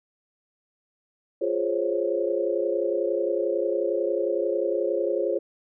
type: chord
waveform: sine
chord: Db major seventh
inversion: first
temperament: equal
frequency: 349.2 / 415.3 / 523.3 / 554.4 Hz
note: F4 / Ab4 / C5 / Db5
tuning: 0 / 0 / 0 / 0 cents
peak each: -28 dBFS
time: 1.41-5.39 s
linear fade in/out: 10 ms
effects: none